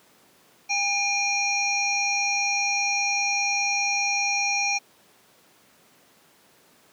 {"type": "harmonic tone with a mistuned harmonic", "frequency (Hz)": 805, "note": "G5", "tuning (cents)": 46, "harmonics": [1, 3, 5, 7, 8], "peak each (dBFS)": [-29, -24, -35, -28, -36], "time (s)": [0.69, 4.79], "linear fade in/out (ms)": 20, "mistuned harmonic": 5, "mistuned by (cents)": 76, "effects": ["pink hiss -57 dBFS RMS until 6.92 s", "high-pass 200 Hz 12 dB/octave"]}